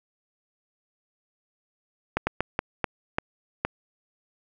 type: slowing click train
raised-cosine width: 0.5 ms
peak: -8 dBFS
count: 7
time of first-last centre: 2.17-3.65 s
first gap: 100 ms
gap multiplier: 1.36
effects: none